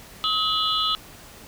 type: tone cluster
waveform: sine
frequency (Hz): 1272 / 2933 / 3254 / 3463 / 4012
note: D#6 / F#7 / G#7 / A7 / B7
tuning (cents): +38 / -16 / -36 / -28 / +26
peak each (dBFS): -25 / -27 / -30 / -26 / -29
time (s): 0.24-0.95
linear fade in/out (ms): 0
effects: pink hiss -45 dBFS RMS until 1.47 s